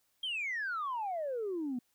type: exponential sweep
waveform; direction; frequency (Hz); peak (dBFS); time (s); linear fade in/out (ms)
sine; down; 3259 to 236.3; -32; 0.23-1.79; 5
effects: tanh soft clip ceiling -30 dBFS + white hiss -75 dBFS RMS until 1.94 s